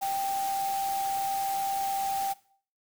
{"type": "tone in noise", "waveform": "sine", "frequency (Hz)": 785, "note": "G5", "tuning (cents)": 2, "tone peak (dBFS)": -27, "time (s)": [0.01, 2.34], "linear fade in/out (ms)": 20, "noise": "white", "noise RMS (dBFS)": -39, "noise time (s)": [0.01, 2.34], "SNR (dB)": 9, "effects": ["noise-tail reverb RT60 0.5 s tail -19 dB re dry"]}